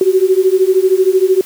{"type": "beating tone pair", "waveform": "sine", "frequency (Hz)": [370, 383], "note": ["F#4", "G4"], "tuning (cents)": [0, -40], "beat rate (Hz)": 13, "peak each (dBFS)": -11, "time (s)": [0.01, 1.41], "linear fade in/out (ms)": 2, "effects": ["white hiss -35 dBFS RMS until 1.45 s", "high-pass 150 Hz 12 dB/octave"]}